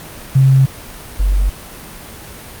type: tone pair in turn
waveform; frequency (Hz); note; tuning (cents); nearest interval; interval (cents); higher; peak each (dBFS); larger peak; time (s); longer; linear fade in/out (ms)
sine; 133.8 / 47.31; C3 / F#1; +39 / +39; octave + tritone; 1800; first; -6 / -10; first; 0.35-0.66 / 1.19-1.5; neither; 10
effects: pink hiss -33 dBFS RMS until 2.6 s + Opus 32 kbps